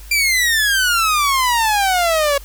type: exponential sweep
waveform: sawtooth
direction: down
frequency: 2385 to 554.4 Hz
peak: -10 dBFS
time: 0.11-2.38 s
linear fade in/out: 5 ms
effects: added 50 Hz sine -34 dBFS peak until 2.44 s + white hiss -43 dBFS RMS until 2.44 s